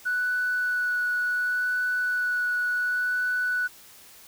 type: tone with vibrato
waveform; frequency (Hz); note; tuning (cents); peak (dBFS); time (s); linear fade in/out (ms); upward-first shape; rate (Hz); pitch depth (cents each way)
sine; 1479; F#6; -1; -22; 0.05-3.68; 20; sine; 0.69; 10
effects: tanh soft clip ceiling -19 dBFS + white hiss -50 dBFS RMS until 4.27 s